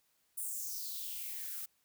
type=noise with high-pass filter sweep; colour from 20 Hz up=violet; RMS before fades=-41 dBFS; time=0.37-1.66 s; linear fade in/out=10 ms; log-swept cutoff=9800 to 1200 Hz; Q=3.8; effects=white hiss -75 dBFS RMS until 1.84 s